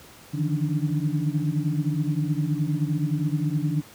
sine tone cluster, 146.9 / 156.5 / 170.1 / 287.5 / 303.1 Hz, D3 / D#3 / F3 / D4 / D#4, +1 / +10 / -45 / -37 / -45 cents, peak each -26 / -26 / -32 / -31 / -33 dBFS, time 0.33-3.82 s, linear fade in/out 20 ms, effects pink hiss -48 dBFS RMS until 3.94 s + high-pass 60 Hz 12 dB/octave

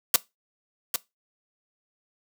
white noise with echo, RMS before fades -17 dBFS, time 0.14-0.16 s, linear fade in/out 2 ms, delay 800 ms, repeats 1, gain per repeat -8 dB, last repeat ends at 0.96 s, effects noise-tail reverb RT60 0.2 s tail -19 dB re dry + high-pass 200 Hz 12 dB/octave

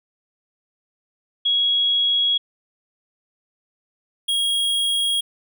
sine / square tone pair in turn, 3322 / 3286 Hz, G#7 / G#7, 0 / -19 cents, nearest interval unison, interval 19 cents, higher first, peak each -16 / -19 dBFS, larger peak first, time 1.45-2.38 / 4.28-5.21 s, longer neither, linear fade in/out 10 ms, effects none

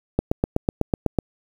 click train, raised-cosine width 2 ms, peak -5 dBFS, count 9, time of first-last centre 0.19-1.188 s, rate 8.02 Hz, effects 7-bit

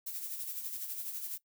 violet noise with tremolo, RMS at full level -38 dBFS, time 0.06-1.38 s, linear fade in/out 10 ms, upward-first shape sine, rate 12 Hz, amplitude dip 50%, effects noise-tail reverb RT60 0.1 s tail -18 dB re dry

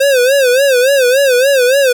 square tone with vibrato, 525 Hz, C5, 6 cents sharp, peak -8 dBFS, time 0-1.93 s, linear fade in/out 10 ms, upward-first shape sine, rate 3.5 Hz, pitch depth 130 cents each way, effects none

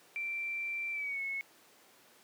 sine tone with pitch glide, 2349 to 2192 Hz, D7 to C#7, 0 to -20 cents, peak -34 dBFS, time 0.16-1.41 s, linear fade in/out 0 ms, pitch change -120 cents, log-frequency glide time 0.92-1.21 s, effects pink hiss -61 dBFS RMS until 2.23 s + high-pass 300 Hz 12 dB/octave

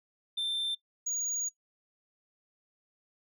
sine tone pair in turn, 3569 / 6737 Hz, A7 / G#8, +24 / +24 cents, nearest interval major seventh, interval 1100 cents, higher second, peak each -27 dBFS, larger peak neither, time 0.37-0.75 / 1.06-1.49 s, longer second, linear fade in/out 10 ms, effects noise-tail reverb RT60 0.1 s tail -20 dB re dry + tanh soft clip ceiling -29 dBFS

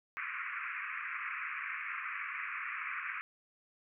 white band-pass noise, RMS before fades -40 dBFS, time 0.17-3.21 s, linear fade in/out 0 ms, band 1100 to 2500 Hz, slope 96 dB/octave, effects none

